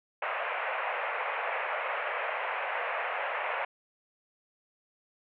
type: band-pass noise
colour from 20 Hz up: pink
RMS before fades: -33 dBFS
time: 0.22-3.65 s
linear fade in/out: 5 ms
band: 520 to 2600 Hz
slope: 48 dB/octave
effects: none